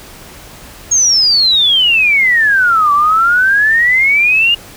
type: exponential two-way sweep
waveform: sine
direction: down then up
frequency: 6645 to 1144 to 2868 Hz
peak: -7 dBFS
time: 0.91-4.55 s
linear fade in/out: 10 ms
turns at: 2.93 s
effects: pink hiss -35 dBFS RMS until 4.76 s